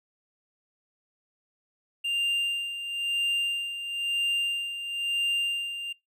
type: tone with tremolo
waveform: triangle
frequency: 2793 Hz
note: F7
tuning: 1 cent flat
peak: -22 dBFS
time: 2.04-5.93 s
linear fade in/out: 10 ms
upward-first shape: sine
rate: 1 Hz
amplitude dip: 65%
effects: noise-tail reverb RT60 0.2 s tail -24 dB re dry